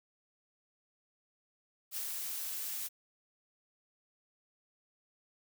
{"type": "noise with ADSR envelope", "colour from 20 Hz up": "blue", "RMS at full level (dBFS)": -37, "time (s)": [1.91, 2.89], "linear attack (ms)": 56, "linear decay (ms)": 42, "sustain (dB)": -2, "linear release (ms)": 28, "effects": []}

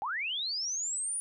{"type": "linear sweep", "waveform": "sine", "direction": "up", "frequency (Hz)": [743, 9740], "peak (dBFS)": -31, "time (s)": [0.02, 1.2], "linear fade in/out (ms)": 0, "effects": []}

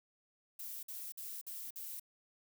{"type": "noise bursts", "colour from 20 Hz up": "violet", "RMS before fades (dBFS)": -45, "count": 5, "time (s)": [0.59, 1.998], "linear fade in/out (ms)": 5, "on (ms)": 240, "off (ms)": 52, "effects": []}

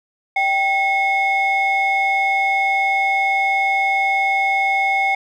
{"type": "ring-modulated tone", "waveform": "triangle", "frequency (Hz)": 698.5, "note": "F5", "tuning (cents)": 0, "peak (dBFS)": -10, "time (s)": [0.36, 5.15], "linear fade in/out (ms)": 5, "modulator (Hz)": 1480, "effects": []}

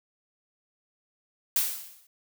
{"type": "noise with exponential decay", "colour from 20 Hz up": "blue", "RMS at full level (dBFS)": -22, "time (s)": [1.56, 2.07], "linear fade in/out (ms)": 2, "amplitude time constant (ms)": 110, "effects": []}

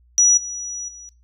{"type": "tone with level steps", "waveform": "sine", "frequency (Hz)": 5850, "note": "F#8", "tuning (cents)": -21, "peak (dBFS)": [-11, -27, -37], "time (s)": [0.18, 1.09], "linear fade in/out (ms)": 0, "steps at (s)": [0.37, 0.88], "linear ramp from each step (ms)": 5, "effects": ["noise-tail reverb RT60 0.2 s tail -18 dB re dry", "added 60 Hz sine -52 dBFS peak until 1.23 s"]}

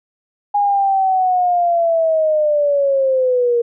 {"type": "linear sweep", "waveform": "sine", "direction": "down", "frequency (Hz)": [823, 468.3], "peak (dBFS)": -12, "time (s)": [0.54, 3.62], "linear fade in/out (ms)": 10, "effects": []}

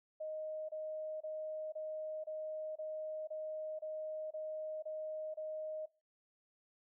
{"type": "tone bursts", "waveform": "sine", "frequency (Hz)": 622.3, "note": "D#5", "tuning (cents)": 0, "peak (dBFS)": -39, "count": 11, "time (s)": [0.2, 5.86], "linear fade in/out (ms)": 10, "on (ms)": 490, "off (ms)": 27, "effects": ["noise-tail reverb RT60 0.3 s tail -20 dB re dry"]}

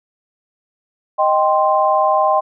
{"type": "chord", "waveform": "sine", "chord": "C minor", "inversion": "first", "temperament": "equal", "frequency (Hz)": [622.3, 784, 1046.5], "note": ["Eb5", "G5", "C6"], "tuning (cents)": [0, 0, 0], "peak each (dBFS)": -16, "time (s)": [1.18, 2.41], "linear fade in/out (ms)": 20, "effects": []}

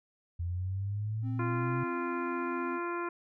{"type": "linear sweep", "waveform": "sine", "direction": "up", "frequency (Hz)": [84.5, 130.81], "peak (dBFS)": -31, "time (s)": [0.39, 1.84], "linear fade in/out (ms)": 10}
{"type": "tone", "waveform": "triangle", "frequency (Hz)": 261.7, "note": "C4", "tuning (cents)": 0, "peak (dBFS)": -35, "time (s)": [1.22, 2.8], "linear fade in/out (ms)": 50}
{"type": "harmonic tone", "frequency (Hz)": 346.2, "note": "F4", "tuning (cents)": -15, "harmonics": [1, 2, 3, 4, 5, 6, 7], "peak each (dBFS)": [-35, -46, -37, -40, -47, -52, -47], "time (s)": [1.39, 3.09], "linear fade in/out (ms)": 5}
{"effects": []}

